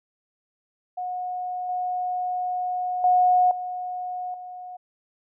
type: tone with level steps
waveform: sine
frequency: 727 Hz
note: F#5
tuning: 31 cents flat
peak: -27 / -24 / -15 / -28 / -35 dBFS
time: 0.97-4.77 s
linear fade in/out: 10 ms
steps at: 1.69 / 3.04 / 3.51 / 4.34 s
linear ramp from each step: 2 ms
effects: none